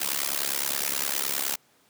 white noise with amplitude modulation, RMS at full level -24 dBFS, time 0-1.56 s, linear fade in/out 10 ms, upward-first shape sine, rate 69.7 Hz, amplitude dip 100%, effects pink hiss -62 dBFS RMS until 1.89 s + high-pass 200 Hz 12 dB/octave

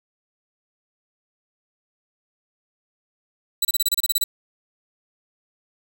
15% pulse tone bursts, 3951 Hz, B7, in tune, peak -10 dBFS, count 11, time 3.62-4.24 s, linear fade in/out 5 ms, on 30 ms, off 29 ms, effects none

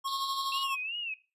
square tone with tremolo, 1088 Hz, C#6, 33 cents flat, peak -31 dBFS, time 0.04-0.76 s, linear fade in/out 20 ms, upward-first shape sine, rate 12 Hz, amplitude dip 50%
pink band-pass noise, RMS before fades -40 dBFS, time 0.07-0.64 s, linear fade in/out 10 ms, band 3700 to 4300 Hz, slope 96 dB/octave
sine tone with vibrato, 2687 Hz, E7, 33 cents sharp, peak -33 dBFS, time 0.52-1.14 s, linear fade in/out 2 ms, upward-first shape sine, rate 2.7 Hz, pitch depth 130 cents each way
effects noise-tail reverb RT60 0.3 s tail -18 dB re dry + resampled to 32000 Hz

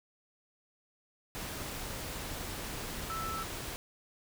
sine tone in noise, 1318.5 Hz, E6, in tune, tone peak -36 dBFS, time 3.1-3.43 s, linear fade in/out 0 ms, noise pink, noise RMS -40 dBFS, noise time 1.35-3.76 s, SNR +1 dB, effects none

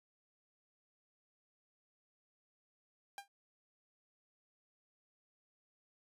sawtooth tone with exponential decay, 799 Hz, G5, 33 cents sharp, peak -37 dBFS, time 3.18-3.28 s, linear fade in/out 1 ms, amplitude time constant 21 ms, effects resampled to 32000 Hz

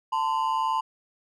triangle ring-modulated tone, 960 Hz, B5, 49 cents flat, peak -18 dBFS, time 0.12-0.81 s, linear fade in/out 10 ms, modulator 70.3 Hz, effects none

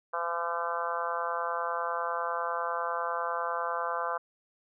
harmonic tone, 170 Hz, F3, 46 cents flat, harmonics 3 / 4 / 5 / 6 / 7 / 8 / 9, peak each -37 / -37 / -39 / -35 / -35 / -38 / -40 dBFS, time 0.13-4.18 s, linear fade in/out 10 ms, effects none

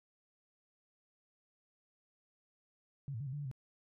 sine tone with pitch steps, 139.5 / 111.6 / 143.6 / 129.2 / 146.1 / 144.5 / 130.6 Hz, C#3 / A2 / D3 / C3 / D3 / D3 / C3, +11 / +25 / -39 / -21 / -9 / -28 / -3 cents, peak -38 dBFS, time 3.08-3.514 s, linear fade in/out 0 ms, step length 62 ms, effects none

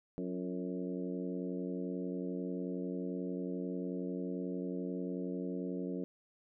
harmonic tone with a mistuned harmonic, 91.2 Hz, F#2, 24 cents flat, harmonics 2 / 3 / 4 / 5 / 6 / 7, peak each -40 / -40 / -43 / -44 / -49 / -54 dBFS, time 0.18-6.04 s, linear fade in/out 0 ms, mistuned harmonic 4, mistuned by -62 cents, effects none

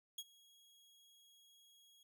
sawtooth tone with ADSR envelope, 3306 Hz, G#7, 9 cents flat, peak -38 dBFS, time 0.18-2.03 s, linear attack 5 ms, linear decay 46 ms, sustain -24 dB, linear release 3 ms, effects none

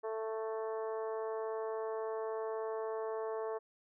harmonic tone, 220.9 Hz, A3, 7 cents sharp, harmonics 2 / 3 / 4 / 5 / 6 / 7 / 8, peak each -37 / -43 / -46 / -47 / -57 / -60 / -58 dBFS, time 0.03-3.59 s, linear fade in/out 20 ms, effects none

